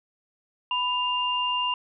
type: tone pair together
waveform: sine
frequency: 992.8 / 2800 Hz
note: B5 / F7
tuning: +9 / +4 cents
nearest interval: octave + tritone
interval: 1795 cents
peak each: -26 dBFS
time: 0.71-1.74 s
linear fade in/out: 2 ms
effects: none